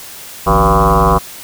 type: tone with frequency modulation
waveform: sine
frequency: 587.3 Hz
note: D5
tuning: in tune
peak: -7 dBFS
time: 0.46-1.19 s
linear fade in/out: 20 ms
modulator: 105 Hz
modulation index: 6
effects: white hiss -32 dBFS RMS until 1.43 s